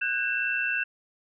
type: tone cluster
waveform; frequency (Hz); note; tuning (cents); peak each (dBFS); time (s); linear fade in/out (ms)
sine; 1495 / 1617 / 2679; F#6 / G#6 / E7; +17 / -47 / +27; -30 / -30 / -28; 0.01-0.84; 10
effects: none